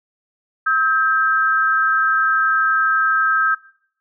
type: tone pair together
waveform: sine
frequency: 1288 / 1579.9 Hz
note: E6 / G6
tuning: -41 / +13 cents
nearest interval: major third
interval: 354 cents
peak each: -17 dBFS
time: 0.66-3.55 s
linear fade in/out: 10 ms
effects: noise-tail reverb RT60 0.6 s tail -19 dB re dry